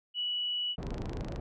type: tone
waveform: sine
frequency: 2943 Hz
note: F#7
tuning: 10 cents flat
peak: -30 dBFS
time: 0.14-0.76 s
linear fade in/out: 50 ms
type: low-pass noise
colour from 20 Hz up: pink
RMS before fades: -37 dBFS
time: 0.78-1.4 s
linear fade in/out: 2 ms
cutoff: 560 Hz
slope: 12 dB/octave
type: click train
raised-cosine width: 0.2 ms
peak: -28 dBFS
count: 15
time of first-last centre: 0.83-1.36 s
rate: 26.4 Hz
effects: none